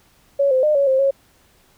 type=tone with pitch steps; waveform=sine; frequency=559 / 518 / 606 / 559 / 528 / 548 Hz; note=C#5 / C5 / D#5 / C#5 / C5 / C#5; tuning=+14 / -17 / -46 / +14 / +16 / -20 cents; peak=-13 dBFS; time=0.39-1.11 s; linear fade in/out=10 ms; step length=120 ms; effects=pink hiss -56 dBFS RMS until 1.77 s